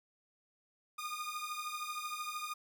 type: beating tone pair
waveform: sawtooth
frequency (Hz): 1216 / 1229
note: D#6 / D#6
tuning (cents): -40 / -22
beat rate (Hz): 13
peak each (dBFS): -38 / -38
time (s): 0.98-2.54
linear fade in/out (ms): 10
effects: none